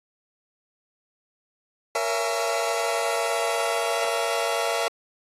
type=chord; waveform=sawtooth; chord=A# half-diminished seventh; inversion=none; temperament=just; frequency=466.2 / 559.4 / 671.3 / 839.1 Hz; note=A#4 / C#5 / E5 / G#5; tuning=0 / +16 / +31 / +18 cents; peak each=-25 / -26 / -23 / -28 dBFS; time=1.95-4.88 s; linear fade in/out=2 ms; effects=AAC 32 kbps